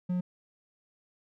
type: tone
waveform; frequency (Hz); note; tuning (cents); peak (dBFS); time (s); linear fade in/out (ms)
triangle; 180; F#3; -47; -25; 0.09-0.21; 10
effects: none